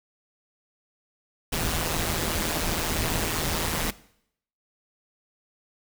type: noise with amplitude modulation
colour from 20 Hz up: pink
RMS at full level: -24 dBFS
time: 1.52-3.91 s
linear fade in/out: 10 ms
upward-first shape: sine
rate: 162 Hz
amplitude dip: 70%
effects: noise-tail reverb RT60 0.7 s tail -19 dB re dry